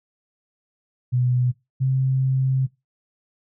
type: tone pair in turn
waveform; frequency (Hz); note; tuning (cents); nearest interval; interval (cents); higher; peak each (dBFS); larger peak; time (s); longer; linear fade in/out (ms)
sine; 124.7 / 131.99; B2 / C3; +17 / +16; minor second; 99; second; -17; neither; 1.12-1.52 / 1.8-2.67; second; 20
effects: noise-tail reverb RT60 0.2 s tail -19 dB re dry